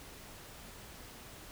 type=silence; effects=pink hiss -51 dBFS RMS until 1.51 s